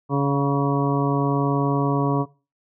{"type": "harmonic tone with a mistuned harmonic", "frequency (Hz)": 140.7, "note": "C#3", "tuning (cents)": 26, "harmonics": [1, 2, 3, 4, 5, 7, 8], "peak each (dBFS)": [-21, -23, -26, -32, -31, -28, -29], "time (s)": [0.09, 2.26], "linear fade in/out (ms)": 50, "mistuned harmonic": 7, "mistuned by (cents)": -34, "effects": ["noise-tail reverb RT60 0.3 s tail -18 dB re dry"]}